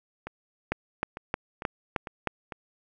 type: two click trains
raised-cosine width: 0.5 ms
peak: -11 / -21 dBFS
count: 6 / 6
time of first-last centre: 0.72-2.273 / 0.27-2.522 s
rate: 3.22 / 2.22 Hz
effects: none